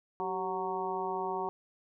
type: harmonic tone with a mistuned harmonic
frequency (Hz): 185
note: F#3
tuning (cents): 0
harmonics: 1 / 2 / 3 / 4 / 5 / 6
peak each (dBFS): -46 / -36 / -47 / -37 / -36 / -41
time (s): 0.2-1.49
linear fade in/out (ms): 0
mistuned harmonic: 2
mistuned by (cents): +58
effects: none